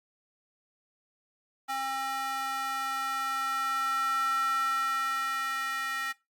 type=tone with high-pass filter sweep; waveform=square; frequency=268.2 Hz; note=C4; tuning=43 cents sharp; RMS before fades=-31 dBFS; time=1.68-6.13 s; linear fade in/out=20 ms; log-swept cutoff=1000 to 1600 Hz; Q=6.2; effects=noise-tail reverb RT60 0.2 s tail -19 dB re dry + Opus 48 kbps